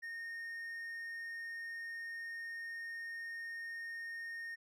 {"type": "tone", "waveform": "triangle", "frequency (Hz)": 1842, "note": "A#6", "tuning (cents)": -21, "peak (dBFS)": -40, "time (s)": [0.02, 4.56], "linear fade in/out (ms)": 20, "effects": []}